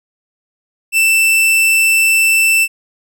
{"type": "tone", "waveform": "45% pulse", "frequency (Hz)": 2663, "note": "E7", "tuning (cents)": 17, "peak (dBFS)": -9, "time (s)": [0.92, 2.68], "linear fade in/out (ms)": 50, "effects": []}